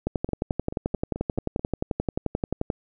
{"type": "two click trains", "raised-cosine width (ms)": 2, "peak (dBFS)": [-11, -19], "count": [31, 7], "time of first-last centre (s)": [[0.07, 2.702], [0.29, 1.594]], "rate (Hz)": [11.4, 4.6], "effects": []}